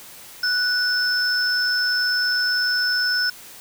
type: tone pair together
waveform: sine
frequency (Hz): 1479 / 5271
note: F#6 / E8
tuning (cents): -1 / -1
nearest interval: octave + minor seventh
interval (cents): 2200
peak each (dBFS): -21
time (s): 0.43-3.3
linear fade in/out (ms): 5
effects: white hiss -42 dBFS RMS until 3.6 s